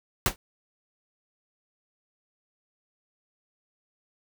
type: noise with exponential decay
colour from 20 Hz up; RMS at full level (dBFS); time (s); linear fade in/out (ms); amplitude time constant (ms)
pink; -18; 0.26-0.36; 1; 21
effects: none